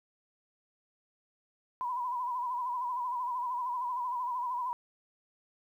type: tone with vibrato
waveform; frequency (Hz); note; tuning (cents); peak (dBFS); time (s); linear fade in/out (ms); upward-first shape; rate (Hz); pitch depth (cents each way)
sine; 987.8; B5; 0; -31; 1.81-4.73; 0; sine; 13; 68
effects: 11-bit